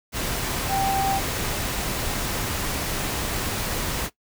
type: tone in noise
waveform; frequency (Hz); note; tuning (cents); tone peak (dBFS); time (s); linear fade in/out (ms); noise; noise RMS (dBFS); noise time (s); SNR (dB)
sine; 781; G5; -7; -21; 0.68-1.21; 50; pink; -27; 0.12-4.1; +3
effects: noise-tail reverb RT60 0.1 s tail -17 dB re dry